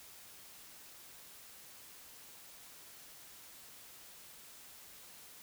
silence, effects white hiss -55 dBFS RMS until 5.42 s

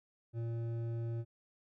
sine tone with hard clipping, 115.9 Hz, A#2, 10 cents flat, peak -37 dBFS, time 0.33-1.25 s, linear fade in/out 50 ms, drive 9 dB, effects none

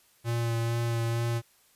square tone with vibrato, 116.54 Hz, A#2, in tune, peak -27 dBFS, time 0.24-1.42 s, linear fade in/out 50 ms, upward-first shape sine, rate 2.2 Hz, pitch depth 15 cents each way, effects white hiss -63 dBFS RMS until 1.75 s + resampled to 32000 Hz

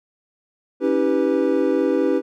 triangle chord, C# half-diminished seventh, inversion none, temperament equal with one note detuned, 277.2 / 321.5 / 392 / 493.9 Hz, C#4 / E4 / G4 / B4, 0 / -43 / 0 / 0 cents, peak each -20 dBFS, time 0.8-2.22 s, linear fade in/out 50 ms, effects none

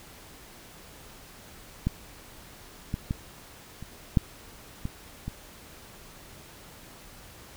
clicks, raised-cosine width 5 ms, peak -12 / -16 / -15 / -27 / -7 / -18 / -20 dBFS, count 7, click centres 1.87 / 2.941 / 3.109 / 3.826 / 4.172 / 4.854 / 5.28 s, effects pink hiss -49 dBFS RMS until 7.56 s

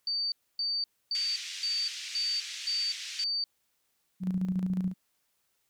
sine tone bursts, 4600 Hz, D8, 37 cents flat, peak -28 dBFS, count 7, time 0.07-3.44 s, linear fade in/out 2 ms, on 250 ms, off 270 ms
white band-pass noise, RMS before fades -40 dBFS, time 1.15-3.24 s, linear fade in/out 0 ms, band 2100 to 5900 Hz, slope 24 dB/octave
sine tone with tremolo, 185 Hz, F#3, in tune, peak -25 dBFS, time 4.2-4.94 s, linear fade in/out 50 ms, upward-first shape square, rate 14 Hz, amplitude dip 50%
effects white hiss -75 dBFS RMS until 5.69 s

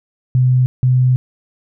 sine tone bursts at uneven times, 127.2 Hz, C3, 48 cents flat, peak -9 dBFS, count 2, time 0.35-0.66 / 0.83-1.16 s, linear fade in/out 0 ms, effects none

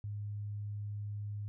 sine tone, 103.4 Hz, G#2, 7 cents flat, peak -37 dBFS, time 0.04-1.48 s, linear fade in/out 0 ms, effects none

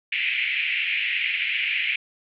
pink band-pass noise, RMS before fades -25 dBFS, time 0.12-1.96 s, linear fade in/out 5 ms, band 2100 to 2800 Hz, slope 48 dB/octave, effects none

